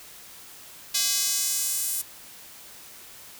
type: tone with high-pass filter sweep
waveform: square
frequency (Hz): 229.8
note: A#3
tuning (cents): -25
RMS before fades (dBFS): -26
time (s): 0.94-2.02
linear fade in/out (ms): 10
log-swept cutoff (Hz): 4600 to 10000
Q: 1.2
effects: white hiss -46 dBFS RMS until 3.39 s